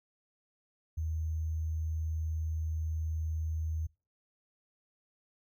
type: tone with sample-and-hold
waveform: sine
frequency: 79.5 Hz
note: D#2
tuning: 38 cents sharp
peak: -31 dBFS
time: 0.97-3.87 s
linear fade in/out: 10 ms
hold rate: 6300 Hz
effects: noise-tail reverb RT60 0.3 s tail -25 dB re dry